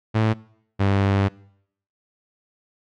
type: tone pair in turn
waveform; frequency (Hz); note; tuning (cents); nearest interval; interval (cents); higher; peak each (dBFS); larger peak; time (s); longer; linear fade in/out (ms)
sawtooth; 110 / 98.65; A2 / G2; 0 / +11; major second; 189; first; -13; neither; 0.14-0.34 / 0.79-1.29; second; 20
effects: noise-tail reverb RT60 0.7 s tail -23 dB re dry + low-pass 3000 Hz 12 dB/octave